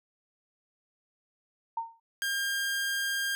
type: tone with exponential decay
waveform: sine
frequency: 915 Hz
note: A#5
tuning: 32 cents flat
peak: -26 dBFS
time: 1.77-2 s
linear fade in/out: 5 ms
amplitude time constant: 48 ms
type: tone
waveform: sawtooth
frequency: 1606 Hz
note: G6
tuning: 41 cents sharp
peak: -25 dBFS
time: 2.22-3.35 s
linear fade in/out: 0 ms
effects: none